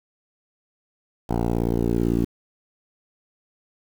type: tone with low-pass filter sweep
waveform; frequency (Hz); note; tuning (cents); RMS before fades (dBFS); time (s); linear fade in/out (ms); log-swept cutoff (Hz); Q
10% pulse; 58; A#1; -8; -22; 1.29-2.25; 10; 730 to 310; 2.2
effects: 7-bit